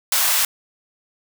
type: high-pass noise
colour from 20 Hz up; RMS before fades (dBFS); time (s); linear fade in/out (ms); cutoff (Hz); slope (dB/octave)
white; -18; 0.12-0.45; 2; 670; 24
effects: none